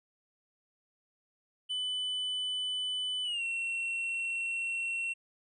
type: tone with pitch glide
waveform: triangle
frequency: 3000 to 2719 Hz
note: F#7 to F7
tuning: +23 to -47 cents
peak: -30 dBFS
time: 1.69-5.14 s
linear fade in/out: 20 ms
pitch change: -170 cents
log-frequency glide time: 3.24-3.43 s
effects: resampled to 24000 Hz